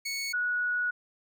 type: tone pair in turn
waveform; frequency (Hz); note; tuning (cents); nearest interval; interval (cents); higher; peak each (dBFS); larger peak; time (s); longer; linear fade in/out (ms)
20% pulse / sine; 2215 / 1463.3; C#7 / F#6; -2 / -20; perfect fifth; 718; first; -26; neither; 0.05-0.33 / 0.33-0.91; second; 10
effects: none